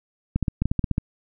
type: clicks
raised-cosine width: 5 ms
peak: -9 dBFS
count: 10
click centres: 0.36 / 0.427 / 0.482 / 0.62 / 0.656 / 0.715 / 0.793 / 0.842 / 0.913 / 0.981 s
effects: none